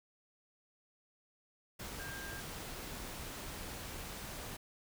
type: tone in noise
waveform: sine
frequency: 1600 Hz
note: G6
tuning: 35 cents sharp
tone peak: -46 dBFS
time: 1.99-2.41 s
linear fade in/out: 10 ms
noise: pink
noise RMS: -45 dBFS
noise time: 1.79-4.57 s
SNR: -4 dB
effects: none